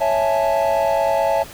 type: chord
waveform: triangle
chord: A major seventh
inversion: first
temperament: equal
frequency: 554.4 / 659.3 / 830.6 / 880 Hz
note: C#5 / E5 / G#5 / A5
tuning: 0 / 0 / 0 / 0 cents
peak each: -19 / -17 / -23 / -20 dBFS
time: 0-1.44 s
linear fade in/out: 20 ms
effects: pink hiss -38 dBFS RMS until 1.53 s